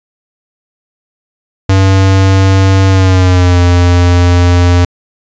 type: tone with pitch glide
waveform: square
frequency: 96.1 to 88.12 Hz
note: G2 to F2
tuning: -34 to +16 cents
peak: -5 dBFS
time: 1.69-4.85 s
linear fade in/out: 5 ms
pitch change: -150 cents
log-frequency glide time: 2.88-3.6 s
effects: resampled to 16000 Hz